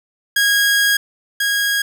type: tone pair in turn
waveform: sawtooth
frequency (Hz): 1641 / 1641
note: G#6 / G#6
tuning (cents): -21 / -21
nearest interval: unison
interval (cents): 0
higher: neither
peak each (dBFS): -9 / -12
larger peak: first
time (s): 0.36-0.97 / 1.4-1.82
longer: first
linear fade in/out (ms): 5
effects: none

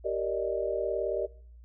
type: chord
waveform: sine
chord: Eb major seventh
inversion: first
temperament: just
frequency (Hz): 388.9 / 466.7 / 583.4 / 622.3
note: G4 / Bb4 / D5 / Eb5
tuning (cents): -14 / +2 / -12 / 0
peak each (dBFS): -33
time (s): 0.04-1.27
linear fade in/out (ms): 20
effects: noise-tail reverb RT60 0.6 s tail -23 dB re dry + added 59 Hz sine -48 dBFS peak until 1.64 s

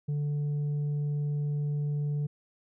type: tone with tanh clipping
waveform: sine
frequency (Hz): 146.5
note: D3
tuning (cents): -4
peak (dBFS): -28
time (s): 0.08-2.27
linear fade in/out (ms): 10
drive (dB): 3
effects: none

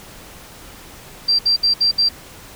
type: tone bursts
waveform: sine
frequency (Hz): 4715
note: D8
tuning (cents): +6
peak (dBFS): -12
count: 5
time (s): 1.28-2.09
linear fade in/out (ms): 10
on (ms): 110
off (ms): 65
effects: pink hiss -40 dBFS RMS until 2.55 s

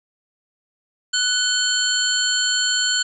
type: tone cluster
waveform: sine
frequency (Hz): 1486 / 3082 / 4361 / 7260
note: F#6 / G7 / C#8 / A#8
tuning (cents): +7 / -30 / -29 / -47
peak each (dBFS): -23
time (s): 1.13-3.03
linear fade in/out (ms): 10
effects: none

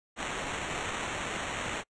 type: noise with sample-and-hold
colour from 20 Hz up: violet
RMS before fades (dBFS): -35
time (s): 0.16-1.84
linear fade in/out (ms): 50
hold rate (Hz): 4900
effects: noise-tail reverb RT60 0.1 s tail -26 dB re dry + resampled to 22050 Hz

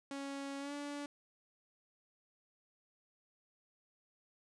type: tone with pitch glide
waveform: sawtooth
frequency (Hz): 277.2 to 288.3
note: C#4 to D4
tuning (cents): 0 to -32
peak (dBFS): -37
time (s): 0.11-1.06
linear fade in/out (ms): 2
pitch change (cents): +68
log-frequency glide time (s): 0.59-0.73
effects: resampled to 22050 Hz

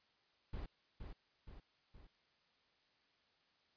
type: noise with echo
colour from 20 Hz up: brown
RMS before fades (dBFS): -44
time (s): 0.53-0.66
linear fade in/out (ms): 5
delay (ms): 470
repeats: 3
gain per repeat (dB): -5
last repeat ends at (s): 2.07
effects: white hiss -75 dBFS RMS until 3.76 s + resampled to 11025 Hz

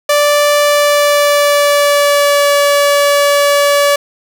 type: tone with pitch glide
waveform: sawtooth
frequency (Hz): 585 to 573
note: D5 to D5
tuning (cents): -7 to -43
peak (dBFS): -4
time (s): 0.09-3.96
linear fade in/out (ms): 5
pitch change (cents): -36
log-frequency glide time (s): 0.59-2.52
effects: none

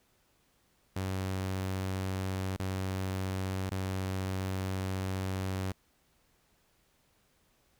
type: tone with dropouts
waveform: sawtooth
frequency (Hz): 94.7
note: F#2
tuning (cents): +41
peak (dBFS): -28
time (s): 0.96-5.72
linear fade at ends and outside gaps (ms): 5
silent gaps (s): 2.564-2.596 / 3.695-3.713
effects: pink hiss -70 dBFS RMS until 7.79 s

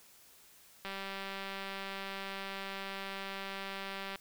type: click train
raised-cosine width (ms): 0.3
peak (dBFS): -25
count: 646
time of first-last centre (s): 0.85-4.158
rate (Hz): 195
effects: white hiss -60 dBFS RMS until 4.2 s

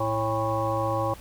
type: harmonic tone with a mistuned harmonic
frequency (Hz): 110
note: A2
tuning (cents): 0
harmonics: 1 / 3 / 5 / 7 / 9 / 10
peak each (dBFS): -30 / -33 / -28 / -31 / -33 / -31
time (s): 0-1.14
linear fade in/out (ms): 5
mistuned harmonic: 7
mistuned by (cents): +73
effects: added 60 Hz sine -48 dBFS peak until 1.2 s + pink hiss -48 dBFS RMS until 1.2 s

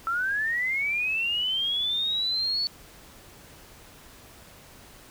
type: linear sweep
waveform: sine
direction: up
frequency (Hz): 1318.5 to 4468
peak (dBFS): -24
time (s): 0.07-2.67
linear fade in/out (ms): 0
effects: pink hiss -50 dBFS RMS until 5.1 s

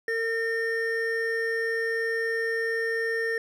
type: tone pair together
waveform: triangle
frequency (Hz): 455.7 / 1821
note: A#4 / A#6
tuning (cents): -39 / -41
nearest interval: 2 octaves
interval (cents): 2398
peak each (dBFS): -26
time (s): 0.08-3.38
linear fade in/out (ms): 2
effects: none

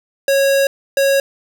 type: tone bursts at uneven times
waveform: square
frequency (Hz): 550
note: C#5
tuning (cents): -14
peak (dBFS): -12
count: 2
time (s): 0.28-0.67 / 0.97-1.2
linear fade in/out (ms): 2
effects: none

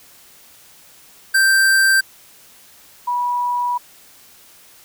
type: tone pair in turn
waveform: square / sine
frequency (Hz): 1568 / 974.7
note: G6 / B5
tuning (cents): 0 / -23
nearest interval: minor sixth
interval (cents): 823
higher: first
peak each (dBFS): -12 / -17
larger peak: first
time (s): 1.34-2.01 / 3.07-3.78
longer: second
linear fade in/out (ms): 10
effects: white hiss -47 dBFS RMS until 4.84 s

